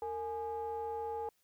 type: ring-modulated tone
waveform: triangle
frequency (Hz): 190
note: F#3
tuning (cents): +46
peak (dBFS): -31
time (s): 0.02-1.29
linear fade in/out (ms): 2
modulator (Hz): 647
effects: white hiss -75 dBFS RMS until 1.43 s